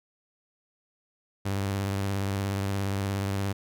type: tone with vibrato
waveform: sawtooth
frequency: 98.5 Hz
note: G2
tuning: 9 cents sharp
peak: -23 dBFS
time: 1.45-3.53 s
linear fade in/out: 10 ms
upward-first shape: triangle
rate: 17 Hz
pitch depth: 52 cents each way
effects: none